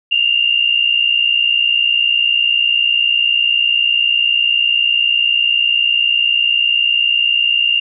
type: tone pair together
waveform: sine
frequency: 2772 / 2832 Hz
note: F7 / F7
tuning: -14 / +23 cents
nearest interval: unison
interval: 37 cents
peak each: -14 dBFS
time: 0.11-7.8 s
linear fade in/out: 10 ms
effects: none